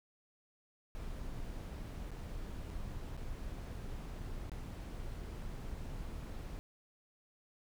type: noise with dropouts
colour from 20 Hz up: brown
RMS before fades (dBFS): -43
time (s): 0.95-6.59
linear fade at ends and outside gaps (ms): 0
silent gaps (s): 2.107-2.116 / 2.702-2.707 / 3.167-3.175 / 4.497-4.518
effects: none